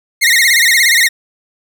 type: tone with vibrato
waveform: sawtooth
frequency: 1993 Hz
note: B6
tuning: 15 cents sharp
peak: -4 dBFS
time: 0.21-1.09 s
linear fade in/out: 20 ms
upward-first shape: sine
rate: 17 Hz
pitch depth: 150 cents each way
effects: none